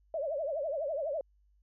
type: tone with vibrato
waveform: sine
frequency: 600 Hz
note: D5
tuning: 37 cents sharp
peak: -31 dBFS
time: 0.14-1.21 s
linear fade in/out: 2 ms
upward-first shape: triangle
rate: 12 Hz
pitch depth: 220 cents each way
effects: added 50 Hz sine -64 dBFS peak until 1.62 s